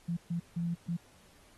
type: tone bursts at uneven times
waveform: sine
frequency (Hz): 170.4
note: F3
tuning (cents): -42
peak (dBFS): -30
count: 4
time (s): 0.08-0.17 / 0.3-0.4 / 0.56-0.75 / 0.88-0.97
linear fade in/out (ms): 10
effects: pink hiss -62 dBFS RMS until 1.57 s + AAC 32 kbps